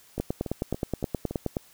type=two click trains; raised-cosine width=2 ms; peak=-13 / -19 dBFS; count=14 / 5; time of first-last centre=0.2-1.568 / 0.18-1.31 s; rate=9.5 / 3.54 Hz; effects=white hiss -56 dBFS RMS until 1.73 s